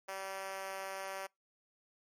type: tone with high-pass filter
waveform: 5% pulse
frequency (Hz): 192.9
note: G3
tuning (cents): -28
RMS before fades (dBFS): -42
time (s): 0.08-1.27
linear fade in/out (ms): 10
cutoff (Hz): 550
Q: 2.1
effects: noise-tail reverb RT60 0.2 s tail -26 dB re dry + MP3 64 kbps